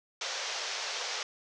white band-pass noise, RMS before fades -36 dBFS, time 0.21-1.23 s, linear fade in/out 2 ms, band 420 to 6300 Hz, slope 48 dB/octave, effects none

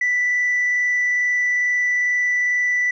sine tone with frequency modulation, 1975.5 Hz, B6, in tune, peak -15 dBFS, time 0.01-2.91 s, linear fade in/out 5 ms, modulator 22.3 Hz, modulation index 0.45, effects tanh soft clip ceiling -14 dBFS

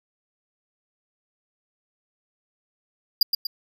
square tone with echo, 4833 Hz, D8, 49 cents sharp, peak -13 dBFS, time 3.21-3.23 s, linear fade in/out 5 ms, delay 120 ms, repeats 2, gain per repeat -6 dB, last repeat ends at 3.47 s, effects none

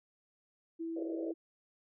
sine tone, 329.6 Hz, E4, in tune, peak -36 dBFS, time 0.79-1.34 s, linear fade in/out 20 ms
white band-pass noise, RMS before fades -42 dBFS, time 0.96-1.32 s, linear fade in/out 5 ms, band 330 to 630 Hz, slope 96 dB/octave
effects none

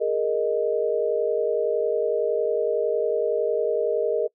sine chord, Ab suspended second, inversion none, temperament equal, 415.3 / 466.2 / 622.3 Hz, Ab4 / Bb4 / Eb5, 0 / 0 / 0 cents, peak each -26 / -23 / -26 dBFS, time 0-4.28 s, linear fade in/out 20 ms, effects noise-tail reverb RT60 0.1 s tail -25 dB re dry

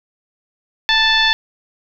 sine tone with frequency modulation, 2637 Hz, E7, in tune, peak -11 dBFS, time 0.89-1.33 s, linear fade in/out 0 ms, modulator 874 Hz, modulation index 1.9, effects none

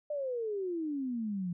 sine exponential sweep, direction down, 606 to 170.5 Hz, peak -32 dBFS, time 0.1-1.53 s, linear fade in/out 5 ms, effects none

